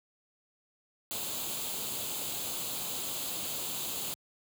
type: noise with comb filter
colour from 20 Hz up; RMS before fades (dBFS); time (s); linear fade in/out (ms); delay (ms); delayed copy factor
white; -36; 1.11-4.14; 0; 0.27; +0.65
effects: high-pass 80 Hz 12 dB/octave